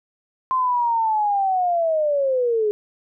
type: linear sweep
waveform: sine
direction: down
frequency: 1046.5 to 411.1 Hz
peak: -17 dBFS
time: 0.51-2.71 s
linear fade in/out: 0 ms
effects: none